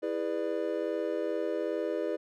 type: chord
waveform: triangle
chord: E dominant seventh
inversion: none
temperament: just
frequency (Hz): 329.6 / 412 / 494.4 / 593.3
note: E4 / G#4 / B4 / D5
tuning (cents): 0 / -14 / +2 / +18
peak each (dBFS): -33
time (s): 0.02-2.17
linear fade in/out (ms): 20
effects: none